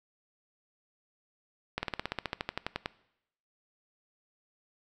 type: slowing click train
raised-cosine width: 0.3 ms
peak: -15 dBFS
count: 16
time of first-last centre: 1.78-2.859 s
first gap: 50 ms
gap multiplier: 1.05
effects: noise-tail reverb RT60 0.8 s tail -20 dB re dry